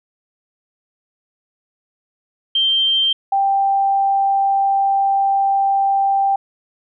sine tone pair in turn, 3147 / 786.8 Hz, G7 / G5, +6 / +6 cents, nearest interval 2 octaves, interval 2400 cents, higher first, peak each -13 dBFS, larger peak neither, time 2.55-3.13 / 3.32-6.36 s, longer second, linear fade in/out 5 ms, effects none

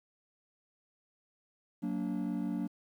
triangle chord, Gb augmented, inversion none, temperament just, 185 / 231.2 / 289.1 Hz, Gb3 / Bb3 / D4, 0 / -14 / -27 cents, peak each -34 dBFS, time 1.82-2.68 s, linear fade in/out 20 ms, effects tanh soft clip ceiling -23 dBFS + 11-bit

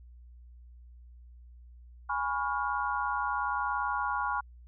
sine chord, C# dominant seventh, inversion second, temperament equal with one note detuned, 830.6 / 987.8 / 1108.7 / 1414.8 Hz, G#5 / B5 / C#6 / E#6, 0 / 0 / 0 / +22 cents, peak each -34 dBFS, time 2.09-4.41 s, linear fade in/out 10 ms, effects added 60 Hz sine -49 dBFS peak until 4.67 s

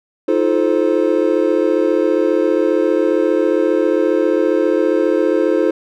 triangle chord, F dominant seventh, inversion third, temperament just, 314.3 / 349.2 / 436.5 / 523.8 Hz, Eb4 / F4 / A4 / C5, +18 / 0 / -14 / +2 cents, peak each -16 dBFS, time 0.28-5.71 s, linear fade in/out 5 ms, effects none

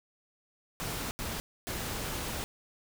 pink noise bursts at uneven times, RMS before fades -36 dBFS, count 3, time 0.8-1.11 / 1.19-1.4 / 1.67-2.44 s, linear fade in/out 0 ms, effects none

